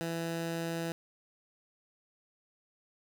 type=tone; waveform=15% pulse; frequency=166.4 Hz; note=E3; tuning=17 cents sharp; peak=-27 dBFS; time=0.01-0.92 s; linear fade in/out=0 ms; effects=none